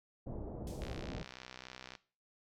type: low-pass noise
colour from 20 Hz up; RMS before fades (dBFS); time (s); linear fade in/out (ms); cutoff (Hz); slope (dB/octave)
pink; -43; 0.26-1.23; 10; 680; 24
type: noise with exponential decay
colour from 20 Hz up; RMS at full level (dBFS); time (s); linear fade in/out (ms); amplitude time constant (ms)
violet; -41; 0.67-1.32; 1; 140
type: click train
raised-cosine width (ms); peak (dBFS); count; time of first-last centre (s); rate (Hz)
0.2; -29; 73; 0.82-1.952; 63.6
effects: noise-tail reverb RT60 0.4 s tail -19 dB re dry + low-pass 6000 Hz 12 dB/octave